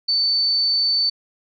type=tone; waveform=sine; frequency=4526 Hz; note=C#8; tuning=35 cents sharp; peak=-16 dBFS; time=0.08-1.1 s; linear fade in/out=10 ms; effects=none